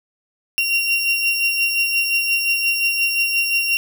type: beating tone pair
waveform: 35% pulse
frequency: 2754 / 2759.7 Hz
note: F7 / F7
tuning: -25 / -21 cents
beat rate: 5.7 Hz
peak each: -16 / -23 dBFS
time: 0.58-3.77 s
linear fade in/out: 0 ms
effects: none